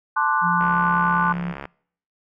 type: chord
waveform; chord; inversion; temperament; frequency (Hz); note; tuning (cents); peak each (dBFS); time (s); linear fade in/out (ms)
sine; D dominant seventh; second; equal; 880 / 1046.5 / 1174.7 / 1480; A5 / C6 / D6 / F#6; 0 / 0 / 0 / 0; -23; 0.16-1.33; 10
type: tone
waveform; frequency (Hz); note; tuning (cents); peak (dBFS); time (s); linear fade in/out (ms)
sine; 174.61; F3; 0; -24; 0.41-1.55; 50
type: click train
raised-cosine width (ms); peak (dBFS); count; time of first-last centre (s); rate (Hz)
0.5; -17; 74; 0.61-1.654; 69.9
effects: noise-tail reverb RT60 0.6 s tail -25 dB re dry